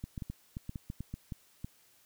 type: clicks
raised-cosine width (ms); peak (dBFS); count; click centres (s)
5; -26; 12; 0.04 / 0.178 / 0.222 / 0.3 / 0.569 / 0.694 / 0.758 / 0.901 / 1.006 / 1.14 / 1.322 / 1.645
effects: white hiss -65 dBFS RMS until 2.05 s